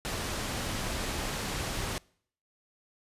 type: low-pass noise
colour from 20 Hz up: pink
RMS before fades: -34 dBFS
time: 0.05-1.98 s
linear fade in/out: 0 ms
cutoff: 9900 Hz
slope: 12 dB/octave
effects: noise-tail reverb RT60 0.6 s tail -25 dB re dry + resampled to 32000 Hz